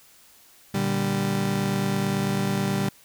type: chord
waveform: 35% pulse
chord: G minor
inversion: first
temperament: just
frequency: 117.6 / 147 / 196 Hz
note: Bb2 / D3 / G3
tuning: +16 / +2 / 0 cents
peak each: -29 / -27 / -23 dBFS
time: 0.74-2.89 s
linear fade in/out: 5 ms
effects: white hiss -54 dBFS RMS until 3.04 s